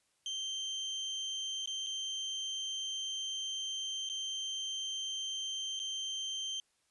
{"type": "tone with dropouts", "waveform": "35% pulse", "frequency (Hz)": 3136, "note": "G7", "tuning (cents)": 0, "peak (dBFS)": -34, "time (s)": [0.26, 6.6], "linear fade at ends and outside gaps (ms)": 1, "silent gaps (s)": [[1.659, 1.674], [1.864, 1.868], [4.09, 4.098], [5.793, 5.799]], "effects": ["white hiss -75 dBFS RMS until 6.9 s", "resampled to 24000 Hz"]}